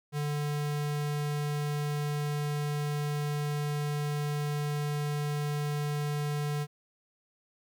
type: tone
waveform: square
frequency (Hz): 147.2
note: D3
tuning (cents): +4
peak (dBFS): -30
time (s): 0.12-6.67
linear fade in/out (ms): 50
effects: none